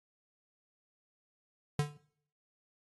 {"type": "tone with exponential decay", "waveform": "square", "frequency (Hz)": 146.83, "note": "D3", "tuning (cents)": 0, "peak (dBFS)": -25, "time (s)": [1.79, 1.97], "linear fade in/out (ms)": 2, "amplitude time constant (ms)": 39, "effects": ["noise-tail reverb RT60 0.6 s tail -20 dB re dry", "AAC 32 kbps"]}